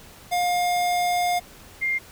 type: tone pair in turn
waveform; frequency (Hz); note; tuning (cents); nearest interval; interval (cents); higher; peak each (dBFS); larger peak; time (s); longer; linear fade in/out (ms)
square / sine; 710 / 2111; F5 / C7; +28 / +15; octave + perfect fifth; 1887; second; -21; neither; 0.31-1.4 / 1.81-1.99; first; 20
effects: pink hiss -47 dBFS RMS until 2.11 s